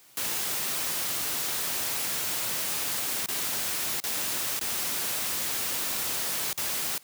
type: noise with dropouts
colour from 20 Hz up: white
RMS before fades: -30 dBFS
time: 0.17-6.98 s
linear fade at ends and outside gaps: 2 ms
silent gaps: 3.261-3.285 / 4.002-4.038 / 4.593-4.611 / 6.53-6.576 s
effects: white hiss -56 dBFS RMS until 7.03 s + high-pass 80 Hz 12 dB/octave